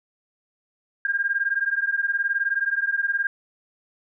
sine beating tone pair, 1600 / 1619 Hz, G6 / G#6, +35 / -45 cents, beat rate 19 Hz, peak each -24 dBFS, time 1.05-3.27 s, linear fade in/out 2 ms, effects none

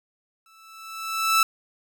sawtooth tone with exponential growth, 1318.5 Hz, E6, in tune, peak -11 dBFS, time 0.46-1.43 s, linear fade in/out 2 ms, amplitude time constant 210 ms, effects none

